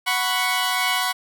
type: chord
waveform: 15% pulse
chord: F# suspended fourth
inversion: none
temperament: equal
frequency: 740 / 987.8 / 1108.7 Hz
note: F#5 / B5 / C#6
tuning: 0 / 0 / 0 cents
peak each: -18 dBFS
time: 0.06-1.13 s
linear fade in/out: 20 ms
effects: none